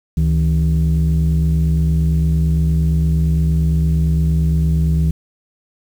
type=tone pair together; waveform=sine; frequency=71.27 / 160 Hz; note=C#2 / D#3; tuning=+49 / +49 cents; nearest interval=octave + major second; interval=1400 cents; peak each=-13 dBFS; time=0.17-5.11 s; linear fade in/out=5 ms; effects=tanh soft clip ceiling -9 dBFS + 7-bit